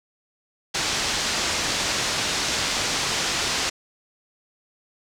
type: low-pass noise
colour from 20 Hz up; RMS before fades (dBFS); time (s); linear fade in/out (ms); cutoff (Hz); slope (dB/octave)
white; -25; 0.74-3.7; 10; 6600; 24
effects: none